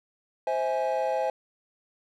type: chord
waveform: triangle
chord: C augmented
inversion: none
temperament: equal with one note detuned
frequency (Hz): 523.3 / 649.1 / 830.6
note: C5 / E5 / G#5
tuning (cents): 0 / -27 / 0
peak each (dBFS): -26 / -27 / -27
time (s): 0.47-1.3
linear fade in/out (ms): 2
effects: tanh soft clip ceiling -15 dBFS